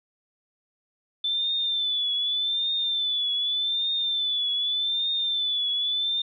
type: tone with vibrato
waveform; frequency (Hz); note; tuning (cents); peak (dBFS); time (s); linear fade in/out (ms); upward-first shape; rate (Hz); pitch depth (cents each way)
sine; 3520; A7; 0; -23; 1.24-6.22; 5; triangle; 0.84; 76
effects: none